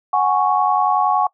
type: chord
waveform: sine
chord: F# suspended second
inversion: none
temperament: equal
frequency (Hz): 740 / 830.6 / 1108.7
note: F#5 / G#5 / C#6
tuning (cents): 0 / 0 / 0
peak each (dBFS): -18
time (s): 0.13-1.27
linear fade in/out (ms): 5
effects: noise-tail reverb RT60 0.1 s tail -22 dB re dry